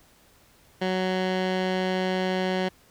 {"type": "tone with low-pass filter", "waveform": "15% pulse", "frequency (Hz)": 185.8, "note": "F#3", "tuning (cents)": 7, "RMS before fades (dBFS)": -26, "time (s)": [0.81, 2.69], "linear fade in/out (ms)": 10, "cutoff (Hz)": 3600, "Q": 1.2, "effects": ["pink hiss -58 dBFS RMS until 2.9 s"]}